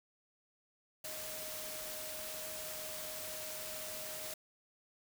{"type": "tone in noise", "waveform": "sine", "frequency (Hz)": 623, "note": "D#5", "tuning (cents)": 2, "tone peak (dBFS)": -49, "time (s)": [1.04, 4.34], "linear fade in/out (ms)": 5, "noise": "white", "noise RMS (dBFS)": -44, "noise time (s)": [1.04, 4.34], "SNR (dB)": -8, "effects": []}